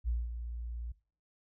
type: tone with ADSR envelope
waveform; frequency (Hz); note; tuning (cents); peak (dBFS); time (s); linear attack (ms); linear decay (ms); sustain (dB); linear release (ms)
sine; 58.5; A#1; +7; -28; 0.04-0.92; 42; 200; -9; 6
effects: noise-tail reverb RT60 0.4 s tail -20 dB re dry